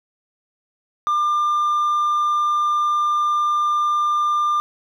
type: tone with hard clipping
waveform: sine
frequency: 1197 Hz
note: D6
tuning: 33 cents sharp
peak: -17 dBFS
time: 1.07-4.6 s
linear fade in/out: 0 ms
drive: 2 dB
effects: none